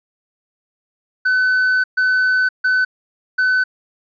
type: tone bursts at uneven times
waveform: triangle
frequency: 1510 Hz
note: F#6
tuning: 35 cents sharp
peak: -11 dBFS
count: 4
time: 1.25-1.84 / 1.97-2.49 / 2.64-2.85 / 3.38-3.64 s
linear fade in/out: 10 ms
effects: resampled to 11025 Hz